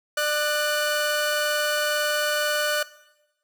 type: tone pair together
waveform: sawtooth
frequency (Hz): 597 / 1481.5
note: D5 / F#6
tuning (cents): +28 / +2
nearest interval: octave + major third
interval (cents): 1574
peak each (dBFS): -21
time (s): 0.17-2.83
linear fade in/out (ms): 5
effects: noise-tail reverb RT60 1.0 s tail -19 dB re dry